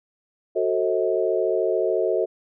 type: chord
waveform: sine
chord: F# diminished seventh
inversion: none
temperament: just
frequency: 370 / 444 / 532.8 / 639.4 Hz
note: F#4 / A4 / C5 / Eb5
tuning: 0 / +16 / +31 / +47 cents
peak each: -24 / -24 / -27 / -25 dBFS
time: 0.55-2.26 s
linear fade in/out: 20 ms
effects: none